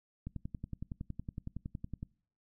click train, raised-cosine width 5 ms, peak -27 dBFS, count 20, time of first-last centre 0.27-2.029 s, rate 10.8 Hz, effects noise-tail reverb RT60 0.5 s tail -24 dB re dry

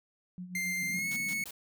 sine tone with tremolo, 180.6 Hz, F#3, 42 cents flat, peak -37 dBFS, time 0.38-0.99 s, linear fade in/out 0 ms, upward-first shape sine, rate 7.3 Hz, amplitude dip 65%
45% pulse tone with pitch glide, 2097 to 2205 Hz, C7 to C#7, +3 to -10 cents, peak -31 dBFS, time 0.55-1.44 s, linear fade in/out 2 ms, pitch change +87 cents, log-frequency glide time 0.91-1.08 s
white band-pass noise, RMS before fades -46 dBFS, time 0.82-1.44 s, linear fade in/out 5 ms, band 150 to 250 Hz, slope 48 dB/octave
white noise bursts, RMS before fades -44 dBFS, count 3, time 1.11-1.509 s, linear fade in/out 2 ms, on 53 ms, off 120 ms
effects none

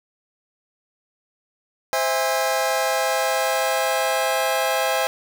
sawtooth chord, C augmented, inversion none, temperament just, 523.3 / 654.1 / 817.6 Hz, C5 / E5 / G#5, 0 / -14 / -27 cents, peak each -20 dBFS, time 1.93-5.07 s, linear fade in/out 0 ms, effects none

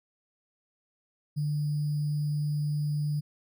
sine tone with sample-and-hold, 148.4 Hz, D3, 18 cents sharp, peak -26 dBFS, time 1.36-3.21 s, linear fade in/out 20 ms, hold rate 4900 Hz, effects none

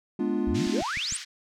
triangle chord, G# diminished seventh, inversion none, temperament equal with one note detuned, 211.6 / 246.9 / 293.7 / 349.2 Hz, G#3 / B3 / D4 / F4, +33 / 0 / 0 / 0 cents, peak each -28 dBFS, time 0.19-0.81 s, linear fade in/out 5 ms
sine exponential sweep, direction up, 55 to 9400 Hz, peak -28 dBFS, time 0.47-1.17 s, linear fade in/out 5 ms
white band-pass noise, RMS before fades -39 dBFS, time 0.54-1.25 s, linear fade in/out 20 ms, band 1500 to 6000 Hz, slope 24 dB/octave
click train, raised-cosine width 5 ms, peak -28 dBFS, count 4, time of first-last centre 0.67-1.124 s, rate 6.61 Hz
effects none

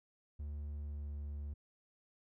triangle tone with pitch glide, 73.42 to 72.7 Hz, D2 to D2, 0 to -17 cents, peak -38 dBFS, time 0.39-1.54 s, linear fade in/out 10 ms, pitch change -17 cents, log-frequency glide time 0.8-1.1 s, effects none

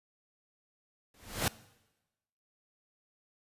pink noise with exponential growth, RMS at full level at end -26 dBFS, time 1.14-1.48 s, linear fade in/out 2 ms, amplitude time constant 73 ms, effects noise-tail reverb RT60 1.0 s tail -20 dB re dry + resampled to 32000 Hz

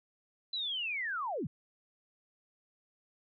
sine linear sweep, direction down, 4051 to 101.9 Hz, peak -33 dBFS, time 0.53-1.47 s, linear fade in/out 5 ms, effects none

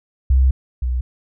sine tone pair in turn, 65.41 / 62.24 Hz, C2 / B1, 0 / +14 cents, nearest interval minor second, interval 86 cents, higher first, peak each -9 / -17 dBFS, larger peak first, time 0.3-0.51 / 0.82-1.01 s, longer first, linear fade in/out 5 ms, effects tanh soft clip ceiling -6 dBFS

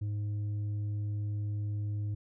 sine tone with tanh clipping, 103.83 Hz, G#2, in tune, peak -32 dBFS, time 0.01-2.15 s, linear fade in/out 10 ms, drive 4 dB, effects none

